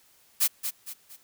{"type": "noise with echo", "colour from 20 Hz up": "blue", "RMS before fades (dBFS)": -22, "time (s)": [0.4, 0.48], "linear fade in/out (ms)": 20, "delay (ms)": 230, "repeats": 3, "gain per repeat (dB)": -8, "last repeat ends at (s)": 1.17, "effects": ["white hiss -61 dBFS RMS until 1.23 s"]}